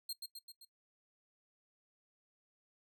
sawtooth tone with echo, 4210 Hz, C8, 10 cents sharp, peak -35 dBFS, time 0.09-0.13 s, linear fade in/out 5 ms, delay 130 ms, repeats 4, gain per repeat -4 dB, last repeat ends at 0.65 s, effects noise-tail reverb RT60 0.1 s tail -18 dB re dry

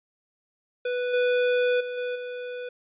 square tone with level steps, 493.9 Hz, B4, in tune, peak -26 / -21 / -31 / -28 / -33 dBFS, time 0.85-2.69 s, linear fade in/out 5 ms, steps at 1.13 / 1.8 / 1.97 / 2.15 s, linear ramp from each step 10 ms, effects resampled to 8000 Hz

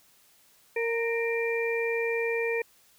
harmonic tone with a mistuned harmonic, 461.8 Hz, A#4, 16 cents flat, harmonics 1 / 2 / 4 / 5, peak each -27 / -40 / -35 / -32 dBFS, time 0.76-2.62 s, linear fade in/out 5 ms, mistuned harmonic 5, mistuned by +45 cents, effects white hiss -61 dBFS RMS until 2.98 s

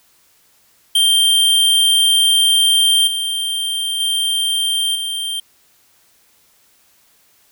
square tone with level steps, 3164 Hz, G7, 15 cents sharp, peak -11 / -19 / -16 / -21 dBFS, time 0.95-5.4 s, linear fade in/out 5 ms, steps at 3.07 / 4 / 4.95 s, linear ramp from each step 5 ms, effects white hiss -55 dBFS RMS until 7.51 s

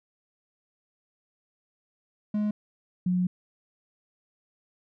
triangle / sine tone pair in turn, 210 / 180.81 Hz, G#3 / F#3, +19 / -40 cents, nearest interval minor third, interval 259 cents, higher first, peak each -22 dBFS, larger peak neither, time 2.34-2.51 / 3.06-3.27 s, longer second, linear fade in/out 5 ms, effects none

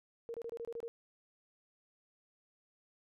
sine tone bursts, 465 Hz, A#4, 4 cents flat, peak -39 dBFS, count 8, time 0.29-0.88 s, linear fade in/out 0 ms, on 51 ms, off 26 ms, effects none

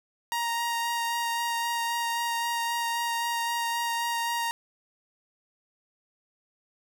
sawtooth tone with vibrato, 936 Hz, A#5, 7 cents sharp, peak -23 dBFS, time 0.32-4.51 s, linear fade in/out 0 ms, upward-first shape sine, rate 3.8 Hz, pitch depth 11 cents each way, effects none

